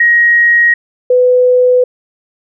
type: tone pair in turn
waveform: sine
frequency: 1887 / 499.8 Hz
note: A#6 / B4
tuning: +21 / +21 cents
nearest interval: octave + major seventh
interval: 2300 cents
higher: first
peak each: -5 dBFS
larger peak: neither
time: 0-0.74 / 1.1-1.84 s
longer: neither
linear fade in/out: 5 ms
effects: none